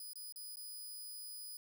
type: tone with dropouts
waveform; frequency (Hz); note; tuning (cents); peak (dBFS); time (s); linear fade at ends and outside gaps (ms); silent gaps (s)
5% pulse; 4978; D#8; 0; -39; 0-1.57; 2; 0.133-0.156 / 0.324-0.359 / 0.558-0.569
effects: none